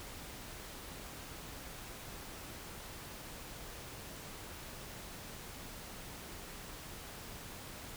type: silence
effects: pink hiss -48 dBFS RMS until 7.96 s